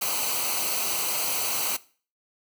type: noise with comb filter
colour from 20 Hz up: white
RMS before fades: -27 dBFS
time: 0.01-1.77 s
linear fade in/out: 10 ms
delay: 0.57 ms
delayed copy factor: -0.7
effects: noise-tail reverb RT60 0.4 s tail -19 dB re dry